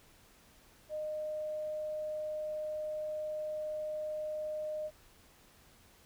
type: tone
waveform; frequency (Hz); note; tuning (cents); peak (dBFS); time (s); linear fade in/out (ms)
sine; 613; D#5; -26; -35; 0.89-4.91; 50
effects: pink hiss -62 dBFS RMS until 6.05 s